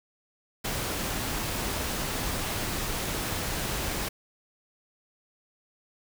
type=noise; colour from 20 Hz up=pink; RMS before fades=-31 dBFS; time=0.64-4.09 s; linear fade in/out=10 ms; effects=none